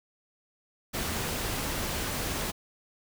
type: noise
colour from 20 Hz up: pink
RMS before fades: -32 dBFS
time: 0.93-2.52 s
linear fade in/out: 20 ms
effects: none